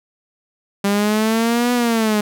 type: exponential two-way sweep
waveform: sawtooth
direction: up then down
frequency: 198.7 to 246.2 to 207.2 Hz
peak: -11 dBFS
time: 0.84-2.21 s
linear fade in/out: 5 ms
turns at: 1.73 s
effects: none